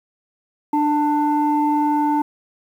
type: tone pair together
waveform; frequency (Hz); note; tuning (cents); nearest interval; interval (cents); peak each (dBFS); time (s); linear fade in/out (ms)
sine; 296.7 / 889; D4 / A5; +18 / +18; octave + perfect fifth; 1900; -17; 0.73-2.22; 5
effects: tanh soft clip ceiling -10 dBFS + 8-bit